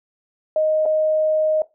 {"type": "tone with dropouts", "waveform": "sine", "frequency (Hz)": 622.3, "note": "D#5", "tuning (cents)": 0, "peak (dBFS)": -15, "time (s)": [0.56, 1.62], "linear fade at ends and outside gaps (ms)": 2, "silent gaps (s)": [0.855, 0.86], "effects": ["noise-tail reverb RT60 0.2 s tail -17 dB re dry"]}